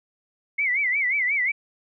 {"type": "tone with vibrato", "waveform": "sine", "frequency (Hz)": 2130, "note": "C7", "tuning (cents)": 30, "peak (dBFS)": -20, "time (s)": [0.58, 1.52], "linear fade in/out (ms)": 10, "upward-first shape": "sine", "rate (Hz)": 5.6, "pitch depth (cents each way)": 150, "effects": []}